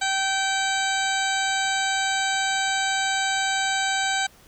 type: harmonic tone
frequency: 774 Hz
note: G5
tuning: 22 cents flat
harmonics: 1 / 2 / 3 / 4 / 5 / 6 / 8 / 9 / 10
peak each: -26 / -26 / -32 / -33 / -31 / -36 / -37 / -38 / -32 dBFS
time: 0.01-4.27 s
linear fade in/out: 10 ms
effects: pink hiss -53 dBFS RMS until 4.47 s